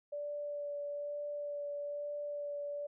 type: tone with vibrato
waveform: sine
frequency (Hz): 581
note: D5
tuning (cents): -19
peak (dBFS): -37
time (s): 0.12-2.87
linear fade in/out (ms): 10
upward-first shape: sine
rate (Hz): 1.1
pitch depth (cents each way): 11
effects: none